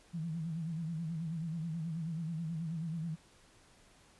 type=tone with vibrato; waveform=sine; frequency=163.2 Hz; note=E3; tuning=17 cents flat; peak=-35 dBFS; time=0.13-3.16 s; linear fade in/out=20 ms; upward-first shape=sine; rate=9.3 Hz; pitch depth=92 cents each way; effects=pink hiss -63 dBFS RMS until 4.19 s + resampled to 24000 Hz